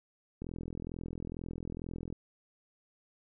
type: click train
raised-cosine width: 3 ms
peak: -27 dBFS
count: 73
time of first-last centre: 0.42-2.126 s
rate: 42.2 Hz
effects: none